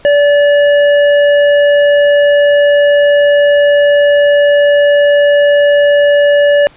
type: tone with hard clipping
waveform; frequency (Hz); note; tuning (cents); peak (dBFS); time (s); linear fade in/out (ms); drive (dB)
sine; 578; D5; -28; -7; 0.05-6.67; 0; 11
effects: pink hiss -42 dBFS RMS until 6.76 s + resampled to 8000 Hz